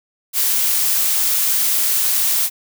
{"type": "noise", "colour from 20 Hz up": "blue", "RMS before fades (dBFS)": -17, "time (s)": [0.33, 2.5], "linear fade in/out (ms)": 50, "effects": []}